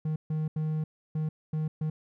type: tone bursts at uneven times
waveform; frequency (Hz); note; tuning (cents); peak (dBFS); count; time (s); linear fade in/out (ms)
triangle; 155.6; D#3; 0; -25; 6; 0.05-0.16 / 0.3-0.48 / 0.56-0.84 / 1.15-1.29 / 1.53-1.68 / 1.81-1.9; 5
effects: none